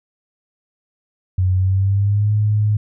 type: tone with pitch glide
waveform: sine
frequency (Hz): 92.5 to 105.64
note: F#2 to G#2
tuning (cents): 0 to +30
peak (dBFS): -13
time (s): 1.38-2.77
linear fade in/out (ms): 5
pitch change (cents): +230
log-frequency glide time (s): 1.54-2.32
effects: none